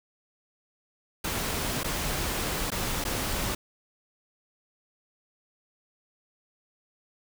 pink noise with dropouts, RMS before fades -30 dBFS, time 1.24-3.55 s, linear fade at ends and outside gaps 5 ms, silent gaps 1.834-1.843 / 2.704-2.717 / 3.041-3.05 s, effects none

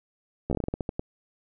slowing click train, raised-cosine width 2 ms, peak -15 dBFS, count 12, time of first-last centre 0.5-0.995 s, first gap 13 ms, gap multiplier 1.23, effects none

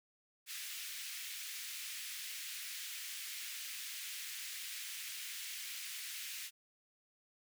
pink high-pass noise, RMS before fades -45 dBFS, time 0.46-6.51 s, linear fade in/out 50 ms, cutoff 2000 Hz, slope 24 dB/octave, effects none

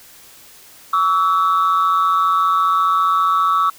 sine tone pair together, 1135.2 / 1310 Hz, C#6 / E6, +41 / -11 cents, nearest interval major second, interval 248 cents, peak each -14 / -14 dBFS, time 0.93-3.7 s, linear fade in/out 5 ms, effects tanh soft clip ceiling -9 dBFS + white hiss -44 dBFS RMS until 3.78 s

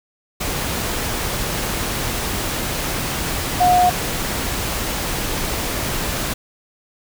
sine tone in noise, 721 Hz, F#5, 45 cents flat, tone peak -11 dBFS, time 3.6-3.9 s, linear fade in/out 10 ms, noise pink, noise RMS -23 dBFS, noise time 0.4-6.34 s, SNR +9 dB, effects none

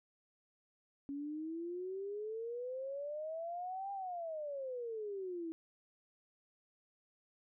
sine exponential two-way sweep, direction up then down, 277.2 to 802 to 320.4 Hz, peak -39 dBFS, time 1.09-5.52 s, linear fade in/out 0 ms, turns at 3.92 s, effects none

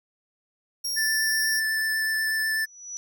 sawtooth tone, 5588 Hz, F8, in tune, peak -24 dBFS, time 0.84-1.6 s, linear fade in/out 10 ms
square tone with vibrato, 1760 Hz, A6, in tune, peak -24 dBFS, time 0.96-2.66 s, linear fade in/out 20 ms, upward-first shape sine, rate 8.1 Hz, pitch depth 11 cents each way
sine tone with exponential growth, 5900 Hz, F#8, 6 cents flat, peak -30 dBFS, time 2.41-2.97 s, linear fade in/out 0 ms, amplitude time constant 120 ms
effects none

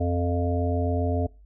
harmonic tone, 87.4 Hz, F2, 2 cents sharp, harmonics 1 / 3 / 5 / 7 / 8, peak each -24 / -29 / -31 / -32 / -33 dBFS, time 0-1.27 s, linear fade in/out 10 ms, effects noise-tail reverb RT60 0.3 s tail -23 dB re dry + added 50 Hz sine -48 dBFS peak until 1.45 s

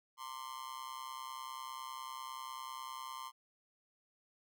45% pulse tone with amplitude modulation, 1046.5 Hz, C6, in tune, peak -39 dBFS, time 0.17-3.32 s, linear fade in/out 50 ms, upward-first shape sine, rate 130 Hz, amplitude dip 100%, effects none

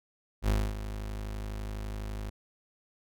35% pulse tone with ADSR envelope, 52 Hz, G#1, 3 cents sharp, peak -21 dBFS, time 0.42-2.3 s, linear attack 65 ms, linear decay 250 ms, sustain -12 dB, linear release 10 ms, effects none

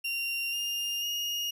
35% pulse tone with pitch steps, 2767 / 2812 / 2858 Hz, F7 / F7 / F7, -17 / +11 / +39 cents, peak -28 dBFS, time 0.04-1.51 s, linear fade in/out 10 ms, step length 490 ms, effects none

